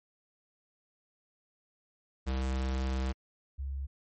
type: tone pair in turn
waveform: square / sine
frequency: 65.41 / 68.26 Hz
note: C2 / C#2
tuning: 0 / -26 cents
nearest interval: minor second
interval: 74 cents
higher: second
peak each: -30 / -33 dBFS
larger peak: first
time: 2.26-3.13 / 3.58-3.87 s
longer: first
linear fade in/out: 20 ms
effects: MP3 32 kbps